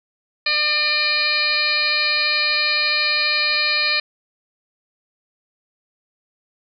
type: harmonic tone with a mistuned harmonic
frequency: 601 Hz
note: D5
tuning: 40 cents sharp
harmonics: 1 / 2 / 3 / 4 / 5 / 6 / 7 / 8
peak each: -33 / -30 / -25 / -21 / -31 / -28 / -21 / -26 dBFS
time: 0.46-4 s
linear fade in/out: 5 ms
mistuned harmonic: 6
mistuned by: +91 cents
effects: none